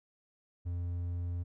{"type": "tone", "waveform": "triangle", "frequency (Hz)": 87.31, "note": "F2", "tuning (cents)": 0, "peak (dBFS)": -31, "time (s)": [0.65, 1.44], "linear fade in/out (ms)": 20, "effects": []}